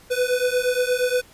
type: beating tone pair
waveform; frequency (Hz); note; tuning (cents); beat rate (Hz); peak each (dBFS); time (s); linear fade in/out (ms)
square; 493.9 / 502.4; B4 / B4; 0 / +30; 8.5; -23; 0.1-1.22; 20
effects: pink hiss -50 dBFS RMS until 1.33 s + resampled to 32000 Hz